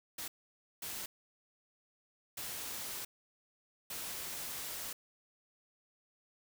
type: noise bursts at uneven times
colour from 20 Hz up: white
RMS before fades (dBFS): -42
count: 4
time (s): 0.18-0.28 / 0.82-1.06 / 2.37-3.05 / 3.9-4.93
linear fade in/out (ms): 5
effects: none